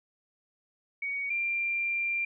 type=tone pair in turn; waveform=sine; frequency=2244 / 2377 Hz; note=C#7 / D7; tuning=+21 / +20 cents; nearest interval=minor second; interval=99 cents; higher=second; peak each=-30 / -27 dBFS; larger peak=second; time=1.02-1.3 / 1.3-2.25 s; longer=second; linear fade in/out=5 ms; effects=none